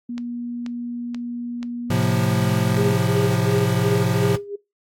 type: tone with pitch glide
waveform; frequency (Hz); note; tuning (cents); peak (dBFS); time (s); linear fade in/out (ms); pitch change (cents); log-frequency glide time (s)
sine; 239.9 to 220; A#3 to A3; +50 to 0; -26; 0.09-2.93; 5; -150; 1.95-2.42
type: click train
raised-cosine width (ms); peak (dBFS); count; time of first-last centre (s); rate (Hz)
0.2; -19; 4; 0.18-1.629; 2.07
type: chord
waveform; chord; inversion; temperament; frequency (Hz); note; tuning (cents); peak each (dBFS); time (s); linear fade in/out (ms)
square; F major; first; equal; 110 / 130.81 / 174.61; A2 / C3 / F3; 0 / 0 / 0; -23; 1.9-4.36; 5
type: tone with tremolo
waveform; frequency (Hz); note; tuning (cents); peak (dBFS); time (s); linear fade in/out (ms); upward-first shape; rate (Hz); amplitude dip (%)
sine; 405.6; G#4; -41; -20; 2.76-4.56; 10; sine; 2.8; 85
effects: noise-tail reverb RT60 0.2 s tail -19 dB re dry + AAC 64 kbps